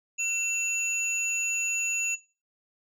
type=tone pair together; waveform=sine; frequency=2696 / 6845 Hz; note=E7 / A8; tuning=+38 / -49 cents; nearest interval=octave + major third; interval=1613 cents; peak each=-28 dBFS; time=0.18-2.16 s; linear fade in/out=20 ms; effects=noise-tail reverb RT60 0.3 s tail -17 dB re dry + tanh soft clip ceiling -21 dBFS